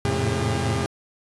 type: tone cluster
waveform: sawtooth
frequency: 86.3 / 108.2 / 112.8 / 133.9 / 402.6 Hz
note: F2 / A2 / A2 / C3 / G4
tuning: -20 / -29 / +44 / +40 / +46 cents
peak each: -24 dBFS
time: 0.05-0.86 s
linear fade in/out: 0 ms
effects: resampled to 24000 Hz